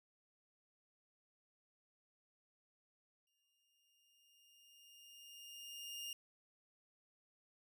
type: tone with exponential growth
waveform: sawtooth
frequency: 2826 Hz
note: F7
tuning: 20 cents sharp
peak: -40 dBFS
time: 3.27-6.13 s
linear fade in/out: 2 ms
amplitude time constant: 620 ms
effects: none